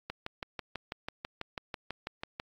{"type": "click train", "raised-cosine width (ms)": 0.3, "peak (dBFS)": -20, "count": 15, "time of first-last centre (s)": [0.1, 2.399], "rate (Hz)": 6.09, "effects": ["AAC 64 kbps"]}